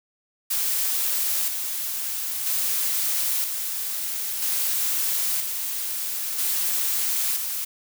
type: noise with tremolo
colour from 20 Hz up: blue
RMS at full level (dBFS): -24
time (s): 0.5-7.65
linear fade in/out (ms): 10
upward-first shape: square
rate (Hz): 0.51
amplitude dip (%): 40
effects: none